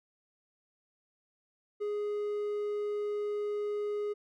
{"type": "tone", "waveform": "triangle", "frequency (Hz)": 415.3, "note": "G#4", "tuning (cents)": 0, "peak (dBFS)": -29, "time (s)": [1.8, 4.14], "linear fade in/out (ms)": 20, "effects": []}